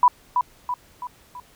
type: tone with echo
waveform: sine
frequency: 987.8 Hz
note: B5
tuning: in tune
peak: -10 dBFS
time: 0.03-0.08 s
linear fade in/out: 2 ms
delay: 330 ms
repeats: 4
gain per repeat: -6 dB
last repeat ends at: 1.4 s
effects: pink hiss -54 dBFS RMS until 1.55 s